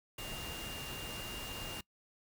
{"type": "tone in noise", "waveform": "sine", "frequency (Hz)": 2806, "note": "F7", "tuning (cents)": 8, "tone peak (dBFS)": -45, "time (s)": [0.18, 1.81], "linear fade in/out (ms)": 5, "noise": "pink", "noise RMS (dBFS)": -44, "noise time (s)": [0.18, 1.81], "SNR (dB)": -4, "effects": ["noise-tail reverb RT60 0.1 s tail -23 dB re dry"]}